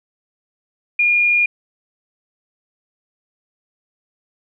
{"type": "tone", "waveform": "sine", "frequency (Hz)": 2424, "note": "D#7", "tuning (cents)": -46, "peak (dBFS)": -12, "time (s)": [0.99, 1.46], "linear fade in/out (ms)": 5, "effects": []}